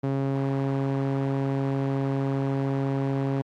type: tone with band-pass filter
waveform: sawtooth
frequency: 136.5 Hz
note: C#3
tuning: 26 cents flat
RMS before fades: -26 dBFS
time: 0.03-3.42 s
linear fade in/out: 10 ms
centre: 300 Hz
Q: 0.69
effects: AAC 32 kbps